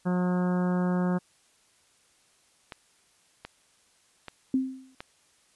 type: harmonic tone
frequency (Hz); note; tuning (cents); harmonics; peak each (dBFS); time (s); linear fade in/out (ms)
180; F#3; -47; 1 / 2 / 3 / 4 / 5 / 6 / 7 / 8 / 9; -24 / -34 / -36 / -40 / -40 / -43 / -43 / -45 / -45; 0.05-1.19; 20
type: clicks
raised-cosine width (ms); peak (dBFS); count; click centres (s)
0.3; -22; 4; 2.722 / 3.45 / 4.283 / 5.005
type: tone with exponential decay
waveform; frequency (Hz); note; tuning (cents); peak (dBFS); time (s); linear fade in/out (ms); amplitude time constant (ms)
sine; 262.1; C4; +3; -19; 4.54-4.95; 2; 88
effects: white hiss -64 dBFS RMS until 5.55 s + resampled to 24000 Hz